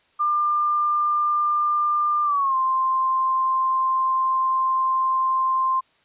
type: tone with pitch glide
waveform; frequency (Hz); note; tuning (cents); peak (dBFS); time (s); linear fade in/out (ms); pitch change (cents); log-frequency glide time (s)
sine; 1197 to 1048.1; D6 to C6; +33 to +3; -18; 0.19-5.81; 20; -230; 2.24-2.56
effects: white hiss -61 dBFS RMS until 6.04 s + resampled to 8000 Hz